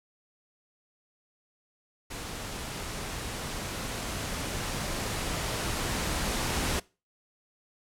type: noise with level ramp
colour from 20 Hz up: pink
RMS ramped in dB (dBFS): -38 to -29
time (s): 2.1-6.8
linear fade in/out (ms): 10
effects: noise-tail reverb RT60 0.3 s tail -22 dB re dry + low-pass 11000 Hz 12 dB/octave